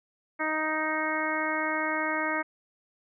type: harmonic tone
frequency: 311.7 Hz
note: D#4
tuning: 3 cents sharp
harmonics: 1 / 2 / 3 / 4 / 5 / 6 / 7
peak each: -34 / -34 / -34 / -34 / -34 / -34 / -34 dBFS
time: 0.39-2.43 s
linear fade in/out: 20 ms
effects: none